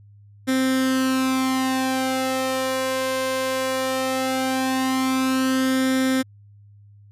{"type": "tone with flanger", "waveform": "sawtooth", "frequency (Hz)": 261.6, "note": "C4", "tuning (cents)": 0, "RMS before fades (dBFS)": -22, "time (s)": [0.47, 6.23], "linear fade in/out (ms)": 20, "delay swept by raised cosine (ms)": [0.55, 1.85], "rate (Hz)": 0.18, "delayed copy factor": 0.7, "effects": ["added 102 Hz sine -46 dBFS peak until 7.11 s", "resampled to 32000 Hz"]}